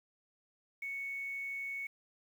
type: tone with quantisation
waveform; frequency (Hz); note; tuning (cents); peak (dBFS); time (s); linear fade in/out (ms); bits
sine; 2217; C#7; 0; -37; 0.82-1.87; 5; 10
effects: none